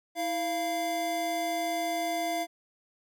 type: tone pair together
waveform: square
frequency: 325.1 / 691 Hz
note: E4 / F5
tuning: -24 / -19 cents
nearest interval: octave + minor second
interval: 1305 cents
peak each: -36 / -30 dBFS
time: 0.15-2.47 s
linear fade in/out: 50 ms
effects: none